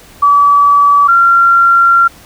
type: tone pair in turn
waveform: sine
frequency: 1147 / 1374.9 Hz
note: D6 / F6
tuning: -41 / -27 cents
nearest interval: minor third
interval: 314 cents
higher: second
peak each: -4 dBFS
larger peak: neither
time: 0.22-1.08 / 1.08-2.08 s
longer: second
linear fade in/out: 10 ms
effects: pink hiss -39 dBFS RMS until 2.25 s